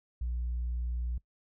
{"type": "tone", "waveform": "sine", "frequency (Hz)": 60, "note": "B1", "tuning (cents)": -49, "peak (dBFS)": -29, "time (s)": [0.21, 1.18], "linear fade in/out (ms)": 5, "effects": ["noise-tail reverb RT60 0.1 s tail -21 dB re dry", "tanh soft clip ceiling -28 dBFS"]}